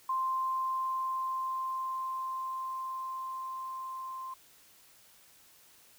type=tone with level ramp; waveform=sine; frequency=1046.5 Hz; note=C6; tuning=in tune; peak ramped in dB=-28 to -38 dBFS; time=0.09-4.34 s; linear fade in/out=5 ms; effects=white hiss -60 dBFS RMS until 5.98 s